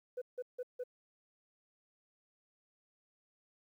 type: tone bursts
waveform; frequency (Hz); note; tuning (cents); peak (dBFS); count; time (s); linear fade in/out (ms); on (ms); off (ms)
sine; 497.7; B4; +13; -35; 4; 0.17-0.838; 10; 47; 160
effects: tanh soft clip ceiling -35 dBFS + 12-bit